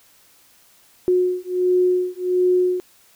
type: beating tone pair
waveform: sine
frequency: 362.5 / 363.9 Hz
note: F#4 / F#4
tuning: -35 / -29 cents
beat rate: 1.4 Hz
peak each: -19 dBFS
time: 1.08-2.8 s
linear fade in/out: 0 ms
effects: white hiss -54 dBFS RMS until 3.15 s